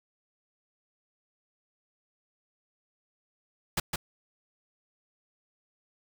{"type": "noise with echo", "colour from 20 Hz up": "pink", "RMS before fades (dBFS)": -28, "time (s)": [3.77, 3.8], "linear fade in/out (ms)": 5, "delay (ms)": 160, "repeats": 1, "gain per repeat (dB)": -3, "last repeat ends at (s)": 3.96, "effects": []}